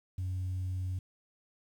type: tone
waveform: sine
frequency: 92.5 Hz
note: F#2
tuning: in tune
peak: -30 dBFS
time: 0.18-0.99 s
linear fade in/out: 5 ms
effects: tanh soft clip ceiling -30 dBFS + 10-bit